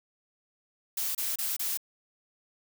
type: noise bursts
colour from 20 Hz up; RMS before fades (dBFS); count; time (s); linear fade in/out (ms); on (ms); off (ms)
blue; -31; 4; 0.97-1.774; 5; 180; 28
effects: none